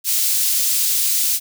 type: high-pass noise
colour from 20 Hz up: white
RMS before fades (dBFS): -18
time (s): 0.04-1.4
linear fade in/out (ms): 50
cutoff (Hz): 4100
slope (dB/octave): 12
effects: none